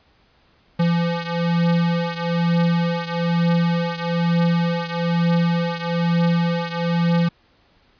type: beating tone pair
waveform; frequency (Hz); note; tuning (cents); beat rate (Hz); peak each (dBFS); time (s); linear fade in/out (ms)
square; 169.8 / 170.9; F3 / F3; -48 / -37; 1.1; -20 / -23; 0.79-7.29; 10
effects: pink hiss -58 dBFS RMS until 7.99 s + resampled to 11025 Hz